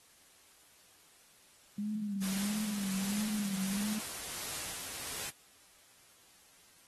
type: tone with vibrato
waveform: sine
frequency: 202.2 Hz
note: G#3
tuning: 46 cents flat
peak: -33 dBFS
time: 1.78-3.99 s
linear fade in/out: 5 ms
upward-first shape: sine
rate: 1.5 Hz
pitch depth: 98 cents each way
type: noise with tremolo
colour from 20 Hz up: white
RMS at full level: -39 dBFS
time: 2.21-5.31 s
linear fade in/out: 20 ms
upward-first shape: sine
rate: 1.4 Hz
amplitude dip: 30%
effects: white hiss -62 dBFS RMS until 6.87 s + AAC 32 kbps